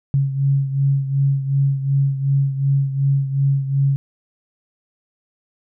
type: beating tone pair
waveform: sine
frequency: 137.4 / 140.1 Hz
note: C#3 / C#3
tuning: -15 / +19 cents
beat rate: 2.7 Hz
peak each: -16 / -22 dBFS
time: 0.14-3.96 s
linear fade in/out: 0 ms
effects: none